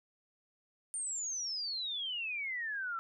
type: exponential sweep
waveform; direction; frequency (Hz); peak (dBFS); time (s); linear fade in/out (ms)
sine; down; 9050 to 1318.5; -35; 0.94-2.99; 0
effects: none